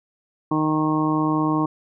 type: harmonic tone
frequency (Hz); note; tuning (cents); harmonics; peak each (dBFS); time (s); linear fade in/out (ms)
155; D#3; -6; 1 / 2 / 3 / 4 / 5 / 6 / 7; -26 / -20 / -33 / -34 / -32 / -29 / -26; 0.51-1.66; 5
effects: none